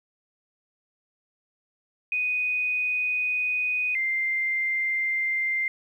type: tone pair in turn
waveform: sine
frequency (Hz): 2489 / 2093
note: D#7 / C7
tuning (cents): 0 / 0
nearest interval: minor third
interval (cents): 300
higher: first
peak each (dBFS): -23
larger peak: neither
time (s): 2.12-3.95 / 3.95-5.68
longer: first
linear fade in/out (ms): 2
effects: 10-bit